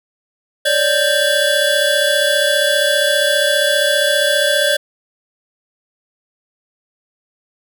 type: tone cluster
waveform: square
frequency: 564 / 599 / 1568 / 3406 Hz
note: C#5 / D5 / G6 / G#7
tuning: +30 / +34 / 0 / +43 cents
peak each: -19 dBFS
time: 0.65-4.77 s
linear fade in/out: 10 ms
effects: none